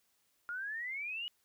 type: exponential sweep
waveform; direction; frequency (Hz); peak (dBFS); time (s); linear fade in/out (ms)
sine; up; 1396.9 to 2960; -37; 0.49-1.28; 0
effects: white hiss -75 dBFS RMS until 1.44 s